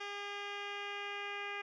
10% pulse tone with low-pass filter sweep, 405.7 Hz, G#4, 41 cents flat, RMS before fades -42 dBFS, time 0-1.62 s, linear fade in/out 10 ms, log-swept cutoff 3800 to 2500 Hz, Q 2.5, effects none

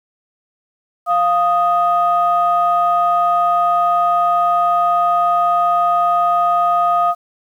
sine tone pair together, 699.1 / 1244.5 Hz, F5 / D#6, +2 / 0 cents, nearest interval minor seventh, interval 998 cents, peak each -14 dBFS, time 1.06-7.15 s, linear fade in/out 50 ms, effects tanh soft clip ceiling -5 dBFS + 8-bit

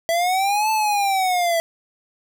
square linear two-way sweep, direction up then down, 659.3 to 880 to 659.3 Hz, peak -18 dBFS, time 0.09-1.6 s, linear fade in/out 0 ms, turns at 0.71 s, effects none

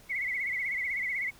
sine tone with vibrato, 2093 Hz, C7, in tune, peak -29 dBFS, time 0.09-1.31 s, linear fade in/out 20 ms, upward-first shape sine, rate 16 Hz, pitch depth 110 cents each way, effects pink hiss -56 dBFS RMS until 1.39 s

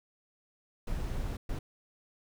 brown noise bursts at uneven times, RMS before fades -34 dBFS, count 2, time 0.87-1.37 / 1.49-1.59 s, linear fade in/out 5 ms, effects none

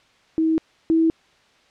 sine tone pair in turn, 320.6 / 325.1 Hz, E4 / E4, -48 / -24 cents, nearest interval unison, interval 24 cents, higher second, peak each -16 / -14 dBFS, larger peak second, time 0.38-0.58 / 0.9-1.1 s, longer neither, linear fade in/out 0 ms, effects white hiss -57 dBFS RMS until 1.7 s + low-pass 4000 Hz 12 dB/octave

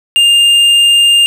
sine tone with hard clipping, 2807 Hz, F7, 8 cents sharp, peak -6 dBFS, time 0.16-1.26 s, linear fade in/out 0 ms, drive 6 dB, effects none

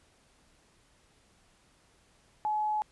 sine tone, 851 Hz, G#5, 42 cents sharp, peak -27 dBFS, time 2.45-2.82 s, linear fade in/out 0 ms, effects pink hiss -65 dBFS RMS until 2.91 s + resampled to 24000 Hz

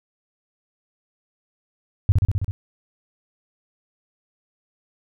sine tone with echo, 98 Hz, G2, in tune, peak -10 dBFS, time 2.09-2.12 s, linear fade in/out 0 ms, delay 65 ms, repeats 6, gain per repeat -2 dB, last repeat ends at 2.51 s, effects none

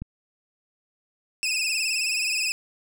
click, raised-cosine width 5 ms, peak -20 dBFS, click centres 0.02 s
20% pulse tone with vibrato, 2573 Hz, E7, 43 cents flat, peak -18 dBFS, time 1.43-2.52 s, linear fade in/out 0 ms, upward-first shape sine, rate 19 Hz, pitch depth 79 cents each way
effects none

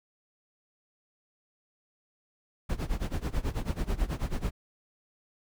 brown noise with tremolo, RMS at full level -27 dBFS, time 2.69-4.51 s, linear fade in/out 10 ms, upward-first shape sine, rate 9.2 Hz, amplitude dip 90%, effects none

